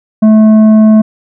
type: tone with tanh clipping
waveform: triangle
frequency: 217 Hz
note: A3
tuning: 24 cents flat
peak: -3 dBFS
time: 0.22-1.02 s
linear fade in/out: 10 ms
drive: 12 dB
effects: none